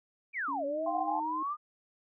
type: exponential two-way sweep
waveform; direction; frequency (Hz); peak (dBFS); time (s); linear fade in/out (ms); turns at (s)
sine; down then up; 2459 to 550 to 1233; -31; 0.33-1.57; 50; 0.65
type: tone with pitch glide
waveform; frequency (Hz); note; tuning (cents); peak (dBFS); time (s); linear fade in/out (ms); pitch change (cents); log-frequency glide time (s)
sine; 281.6 to 312.5; C#4 to D#4; +27 to +8; -39; 0.48-1.43; 5; +181; 0.65-0.78
type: chord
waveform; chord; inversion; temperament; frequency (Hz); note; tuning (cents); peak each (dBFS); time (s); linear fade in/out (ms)
sine; F suspended second; none; equal; 698.5 / 784 / 1046.5; F5 / G5 / C6; 0 / 0 / 0; -37 / -35 / -37; 0.86-1.2; 5
effects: none